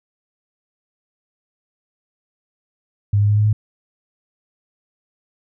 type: tone with pitch steps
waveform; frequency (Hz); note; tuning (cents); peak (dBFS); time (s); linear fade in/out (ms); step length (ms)
sine; 102 / 103.19 / 104.38 / 105.6 / 106.82; G#2 / G#2 / G#2 / G#2 / G#2; -31 / -11 / +9 / +29 / +49; -12; 3.13-3.53; 5; 80
effects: none